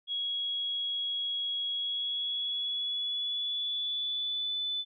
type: tone with pitch glide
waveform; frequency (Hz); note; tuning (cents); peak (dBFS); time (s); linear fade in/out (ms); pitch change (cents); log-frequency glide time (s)
sine; 3322 to 3499; G#7 to A7; 0 to -10; -30; 0.07-4.85; 50; +90; 1.7-4.6
effects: none